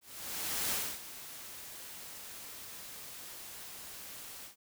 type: noise with ADSR envelope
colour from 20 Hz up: white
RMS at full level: -33 dBFS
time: 0.01-4.56 s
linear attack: 710 ms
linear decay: 270 ms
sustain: -14 dB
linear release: 120 ms
effects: none